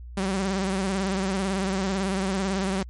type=tone with vibrato; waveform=sawtooth; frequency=192.1 Hz; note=G3; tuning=35 cents flat; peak=-20 dBFS; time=0.17-2.83 s; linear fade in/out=5 ms; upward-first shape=sine; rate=18 Hz; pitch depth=64 cents each way; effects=added 60 Hz sine -37 dBFS peak until 2.89 s + MP3 48 kbps